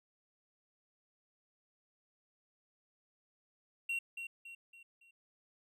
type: tone with echo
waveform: triangle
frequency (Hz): 2740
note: F7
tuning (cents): -34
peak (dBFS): -32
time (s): 3.89-3.99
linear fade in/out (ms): 5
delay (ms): 280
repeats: 4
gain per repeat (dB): -7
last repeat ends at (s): 5.11
effects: none